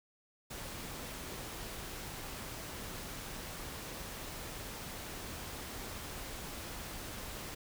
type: noise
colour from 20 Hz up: pink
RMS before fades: -44 dBFS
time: 0.5-7.55 s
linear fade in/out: 10 ms
effects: none